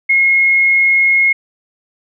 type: tone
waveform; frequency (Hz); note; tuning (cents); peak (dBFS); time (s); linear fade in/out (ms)
sine; 2159; C#7; -46; -8; 0.09-1.33; 10
effects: none